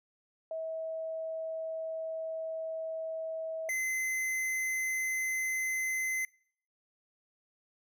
sine / square tone pair in turn, 645 / 2053 Hz, E5 / C7, -38 / -33 cents, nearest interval octave + minor sixth, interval 2005 cents, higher second, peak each -34 / -31 dBFS, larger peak second, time 0.51-3.69 / 3.69-6.25 s, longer first, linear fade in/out 2 ms, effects noise-tail reverb RT60 0.6 s tail -26 dB re dry

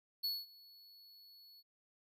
square tone with ADSR envelope, 4399 Hz, C#8, 14 cents flat, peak -34 dBFS, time 0.23-1.63 s, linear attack 17 ms, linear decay 210 ms, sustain -24 dB, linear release 38 ms, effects none

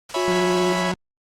white noise with tremolo, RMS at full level -34 dBFS, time 0.09-0.82 s, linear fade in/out 5 ms, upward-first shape sine, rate 19 Hz, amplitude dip 30%
sawtooth chord, C# minor seventh, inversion none, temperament equal, 554.4 / 659.3 / 830.6 / 987.8 Hz, C#5 / E5 / G#5 / B5, 0 / 0 / 0 / 0 cents, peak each -24 / -24 / -29 / -23 dBFS, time 0.14-0.92 s, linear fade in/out 5 ms
sine tone, 360 Hz, F#4, 47 cents flat, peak -22 dBFS, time 0.16-0.73 s, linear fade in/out 5 ms
30% pulse tone with vibrato, 180.1 Hz, F#3, 46 cents flat, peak -21 dBFS, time 0.28-0.94 s, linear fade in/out 0 ms, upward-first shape sine, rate 16 Hz, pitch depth 40 cents each way
effects low-pass 7000 Hz 12 dB/octave + Opus 48 kbps

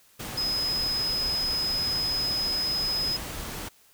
sine tone in noise, 5060 Hz, D#8, 28 cents sharp, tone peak -25 dBFS, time 0.37-3.17 s, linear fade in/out 10 ms, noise pink, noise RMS -36 dBFS, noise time 0.19-3.69 s, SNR +8 dB, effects white hiss -59 dBFS RMS until 3.93 s

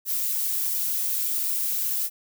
violet noise with flanger, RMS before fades -26 dBFS, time 0.05-2.1 s, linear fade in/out 50 ms, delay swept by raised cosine 1.8 to 6.6 ms, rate 1.4 Hz, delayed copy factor -0.5, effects none

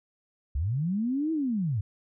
sine linear two-way sweep, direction up then down, 59.9 to 327.8 to 91.3 Hz, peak -25 dBFS, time 0.55-1.81 s, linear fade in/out 5 ms, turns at 1.32 s, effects none

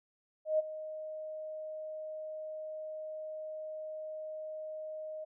sine tone with ADSR envelope, 622.3 Hz, D#5, in tune, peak -24 dBFS, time 0.45-5.25 s, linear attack 140 ms, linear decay 21 ms, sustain -15 dB, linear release 15 ms, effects none

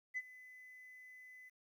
sine tone with ADSR envelope, 2012 Hz, B6, 32 cents sharp, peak -34 dBFS, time 0.14-1.5 s, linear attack 32 ms, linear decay 42 ms, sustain -20 dB, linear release 21 ms, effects tanh soft clip ceiling -34 dBFS + 12-bit

